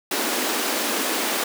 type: high-pass noise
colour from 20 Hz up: pink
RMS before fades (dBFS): -24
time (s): 0.11-1.44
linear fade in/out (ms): 5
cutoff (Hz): 230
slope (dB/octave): 48
effects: none